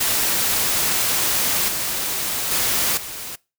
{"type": "noise with level steps", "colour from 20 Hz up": "white", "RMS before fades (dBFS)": [-20, -24, -20, -32], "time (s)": [0, 3.36], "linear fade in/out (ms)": 10, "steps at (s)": [1.68, 2.51, 2.97], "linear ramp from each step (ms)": 5, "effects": ["noise-tail reverb RT60 0.3 s tail -24 dB re dry"]}